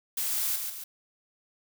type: noise with echo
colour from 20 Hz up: blue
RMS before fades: -30 dBFS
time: 0.17-0.56 s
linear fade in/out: 5 ms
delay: 140 ms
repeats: 2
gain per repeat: -5 dB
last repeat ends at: 0.84 s
effects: none